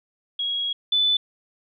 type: tone pair in turn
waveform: sine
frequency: 3310 / 3497 Hz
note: G#7 / A7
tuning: -6 / -11 cents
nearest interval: minor second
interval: 95 cents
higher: second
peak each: -23 / -17 dBFS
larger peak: second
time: 0.39-0.73 / 0.92-1.17 s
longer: first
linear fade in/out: 5 ms
effects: none